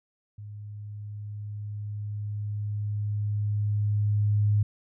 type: tone with level ramp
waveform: sine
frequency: 104.1 Hz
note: G#2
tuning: 5 cents sharp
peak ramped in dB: -38 to -19 dBFS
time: 0.38-4.63 s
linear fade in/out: 5 ms
effects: none